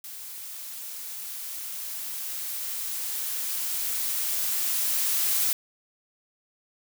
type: noise with level ramp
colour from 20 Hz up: blue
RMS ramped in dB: -40 to -24 dBFS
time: 0.04-5.53 s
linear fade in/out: 2 ms
effects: none